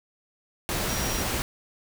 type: tone in noise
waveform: sine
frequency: 5700 Hz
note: F8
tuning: 34 cents sharp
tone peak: -35 dBFS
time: 0.89-1.22 s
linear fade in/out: 0 ms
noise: pink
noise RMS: -28 dBFS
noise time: 0.69-1.42 s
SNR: -10 dB
effects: none